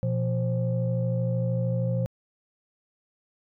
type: tone cluster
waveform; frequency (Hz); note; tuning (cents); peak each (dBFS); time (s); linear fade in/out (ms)
sine; 120.7 / 173.8 / 528; B2 / F3 / C5; -39 / -8 / +16; -24 / -29 / -31; 0.03-2.06; 0
effects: tanh soft clip ceiling -16 dBFS